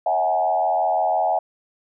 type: tone with frequency modulation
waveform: sine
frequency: 739 Hz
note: F#5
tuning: 2 cents flat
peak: -17 dBFS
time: 0.06-1.39 s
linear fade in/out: 5 ms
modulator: 85.8 Hz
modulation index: 1.3
effects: none